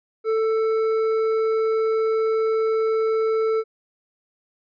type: tone with hard clipping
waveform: sine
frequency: 442.6 Hz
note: A4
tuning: 10 cents sharp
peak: -20 dBFS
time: 0.24-3.64 s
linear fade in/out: 50 ms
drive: 7 dB
effects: resampled to 11025 Hz